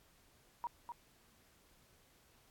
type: tone with echo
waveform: sine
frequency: 951 Hz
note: A#5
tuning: 34 cents sharp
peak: -36 dBFS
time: 0.64-0.67 s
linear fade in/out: 0 ms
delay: 250 ms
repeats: 1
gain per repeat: -6 dB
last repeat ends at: 0.92 s
effects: pink hiss -68 dBFS RMS until 2.5 s + AAC 64 kbps